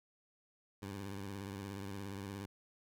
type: tone with vibrato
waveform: 15% pulse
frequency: 98.7 Hz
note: G2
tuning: 12 cents sharp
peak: -36 dBFS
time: 0.82-2.46 s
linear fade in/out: 5 ms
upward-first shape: sine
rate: 17 Hz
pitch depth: 73 cents each way
effects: none